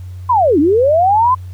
sine linear two-way sweep, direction down then up, 1046.5 to 272.6 to 1046.5 Hz, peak -8 dBFS, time 0.29-1.35 s, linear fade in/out 10 ms, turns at 0.59 s, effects added 91 Hz sine -26 dBFS peak until 1.53 s + pink hiss -51 dBFS RMS until 1.53 s

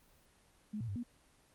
sine tone with pitch steps, 211.9 / 116.1 / 99.3 / 240.4 Hz, G#3 / A#2 / G2 / B3, +35 / -7 / +23 / -46 cents, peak -37 dBFS, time 0.73-1.034 s, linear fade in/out 10 ms, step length 76 ms, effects pink hiss -67 dBFS RMS until 1.54 s + Opus 24 kbps

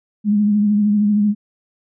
sine tone with vibrato, 207.7 Hz, G#3, in tune, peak -12 dBFS, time 0.24-1.35 s, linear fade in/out 50 ms, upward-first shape triangle, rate 13 Hz, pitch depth 45 cents each way, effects none

